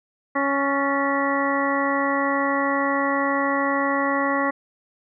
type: harmonic tone with a mistuned harmonic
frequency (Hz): 277.9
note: C#4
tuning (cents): +4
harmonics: 1 / 2 / 3 / 4 / 5 / 6 / 7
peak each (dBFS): -25 / -26 / -29 / -25 / -32 / -33 / -27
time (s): 0.35-4.51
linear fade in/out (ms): 10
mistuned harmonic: 6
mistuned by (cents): +88
effects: none